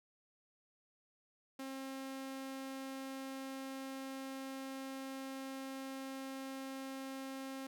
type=tone; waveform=sawtooth; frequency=267.7 Hz; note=C4; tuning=40 cents sharp; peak=-39 dBFS; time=1.59-7.67 s; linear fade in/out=5 ms; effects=none